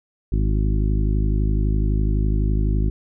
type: harmonic tone with a mistuned harmonic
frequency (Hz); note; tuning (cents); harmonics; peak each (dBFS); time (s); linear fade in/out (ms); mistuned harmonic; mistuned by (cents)
51.91; G#1; 0; 1 / 2 / 3 / 4 / 5 / 6 / 7; -18 / -24 / -28 / -30 / -32 / -34 / -35; 0.32-2.9; 5; 7; +17
effects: none